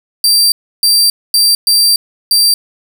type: tone bursts at uneven times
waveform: sawtooth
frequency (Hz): 4699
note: D8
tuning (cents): 0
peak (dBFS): -4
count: 5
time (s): 0.24-0.52 / 0.83-1.1 / 1.34-1.55 / 1.67-1.96 / 2.31-2.54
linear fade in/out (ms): 2
effects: none